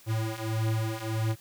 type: beating tone pair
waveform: square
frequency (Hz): 110 / 111.6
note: A2 / A2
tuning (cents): 0 / +25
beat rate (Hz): 1.6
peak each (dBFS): -32 / -30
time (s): 0.06-1.36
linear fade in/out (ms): 50
effects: white hiss -55 dBFS RMS until 1.4 s